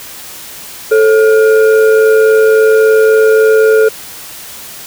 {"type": "tone with frequency modulation", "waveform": "sine", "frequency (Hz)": 439.2, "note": "A4", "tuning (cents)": -3, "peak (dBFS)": -4, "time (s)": [0.91, 3.89], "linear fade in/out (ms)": 10, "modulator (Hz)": 982, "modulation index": 0.55, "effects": ["white hiss -29 dBFS RMS until 4.86 s"]}